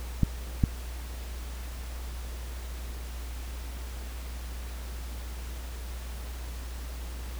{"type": "clicks", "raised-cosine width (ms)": 5, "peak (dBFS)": -9, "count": 2, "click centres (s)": [0.233, 0.638], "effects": ["added 60 Hz sine -35 dBFS peak until 7.39 s", "pink hiss -46 dBFS RMS until 7.39 s"]}